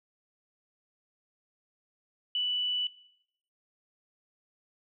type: tone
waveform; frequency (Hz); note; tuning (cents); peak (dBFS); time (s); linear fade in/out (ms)
sine; 2968; F#7; +5; -27; 2.35-2.87; 2
effects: noise-tail reverb RT60 0.7 s tail -18 dB re dry